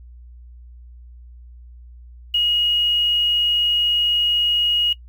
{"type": "tone with quantisation", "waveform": "sine", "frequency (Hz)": 2886, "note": "F#7", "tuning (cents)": -44, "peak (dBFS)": -15, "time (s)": [2.34, 4.93], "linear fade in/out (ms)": 5, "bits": 7, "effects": ["noise-tail reverb RT60 0.1 s tail -20 dB re dry", "added 60 Hz sine -39 dBFS peak until 5.08 s"]}